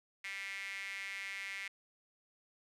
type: tone with high-pass filter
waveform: sawtooth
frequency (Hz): 196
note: G3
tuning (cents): 0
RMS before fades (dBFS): -43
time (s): 0.24-1.68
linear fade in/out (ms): 5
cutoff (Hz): 2100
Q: 6.5
effects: low-pass 10000 Hz 12 dB/octave